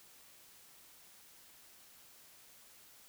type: silence
effects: white hiss -60 dBFS RMS until 3.08 s